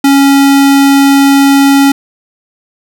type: tone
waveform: square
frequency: 277.2 Hz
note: C#4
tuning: in tune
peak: -4 dBFS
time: 0.04-1.92 s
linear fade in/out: 5 ms
effects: none